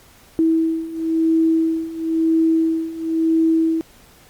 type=beating tone pair; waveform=sine; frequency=323.8 / 324.78 Hz; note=E4 / E4; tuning=-31 / -26 cents; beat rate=0.98 Hz; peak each=-20 / -17 dBFS; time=0.39-3.81 s; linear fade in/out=0 ms; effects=pink hiss -49 dBFS RMS until 4.29 s + Opus 48 kbps